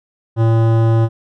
sine tone with hard clipping, 113.4 Hz, A#2, 47 cents flat, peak -12 dBFS, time 0.36-1.09 s, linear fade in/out 50 ms, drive 16 dB, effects none

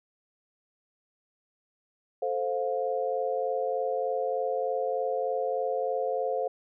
sine chord, F major, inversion first, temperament equal with one note detuned, 440 / 523.3 / 707.4 Hz, A4 / C5 / F5, 0 / 0 / +22 cents, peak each -32 / -29 / -32 dBFS, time 2.22-6.48 s, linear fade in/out 5 ms, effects none

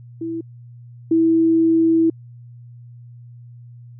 sine tone pair in turn, 329.6 / 327.1 Hz, E4 / E4, 0 / -13 cents, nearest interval unison, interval 13 cents, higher first, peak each -23 / -12 dBFS, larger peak second, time 0.21-0.41 / 1.11-2.1 s, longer second, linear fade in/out 5 ms, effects added 120 Hz sine -38 dBFS peak until 3.99 s

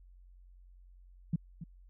sine tone with echo, 164.8 Hz, E3, in tune, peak -26 dBFS, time 1.33-1.36 s, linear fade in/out 5 ms, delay 280 ms, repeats 1, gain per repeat -13 dB, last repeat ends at 1.64 s, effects added 45 Hz sine -54 dBFS peak until 1.89 s

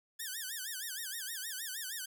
5% pulse tone with vibrato, 1669 Hz, G#6, 8 cents sharp, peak -28 dBFS, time 0.19-2.06 s, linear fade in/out 10 ms, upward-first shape sine, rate 6.4 Hz, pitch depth 200 cents each way, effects none

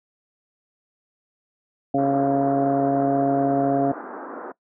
harmonic tone, 138.59 Hz, C#3, in tune, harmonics 1 / 2 / 3 / 4 / 5, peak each -30 / -21 / -28 / -27 / -22 dBFS, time 1.94-3.92 s, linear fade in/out 5 ms
pink band-pass noise, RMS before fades -35 dBFS, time 1.98-4.52 s, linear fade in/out 5 ms, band 250 to 1500 Hz, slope 48 dB/octave
effects noise-tail reverb RT60 0.1 s tail -20 dB re dry

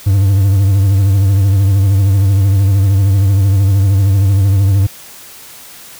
triangle tone with vibrato, 98 Hz, G2, in tune, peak -5 dBFS, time 0.06-4.87 s, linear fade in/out 10 ms, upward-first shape triangle, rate 13 Hz, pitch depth 85 cents each way, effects white hiss -35 dBFS RMS until 5.99 s

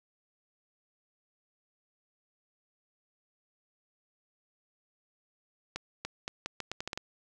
accelerating click train, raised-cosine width 0.2 ms, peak -18 dBFS, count 10, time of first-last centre 5.76-6.975 s, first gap 290 ms, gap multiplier 0.79, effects none

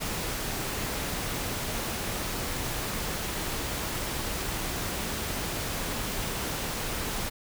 pink noise, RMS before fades -32 dBFS, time 0-7.3 s, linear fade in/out 20 ms, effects none

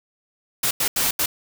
white noise bursts at uneven times, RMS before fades -21 dBFS, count 4, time 0.63-0.71 / 0.8-0.88 / 0.96-1.11 / 1.19-1.26 s, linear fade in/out 5 ms, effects none

